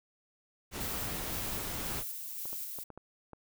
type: noise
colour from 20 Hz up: pink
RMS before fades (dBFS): -39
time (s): 0.71-2.04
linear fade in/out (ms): 50
type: noise with tremolo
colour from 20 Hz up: violet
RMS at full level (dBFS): -39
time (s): 0.8-2.84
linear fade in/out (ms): 10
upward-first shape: square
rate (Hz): 1.9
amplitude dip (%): 25
type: clicks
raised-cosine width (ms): 1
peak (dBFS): -32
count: 8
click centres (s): 1.778 / 1.815 / 2.455 / 2.53 / 2.787 / 2.903 / 2.976 / 3.333
effects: none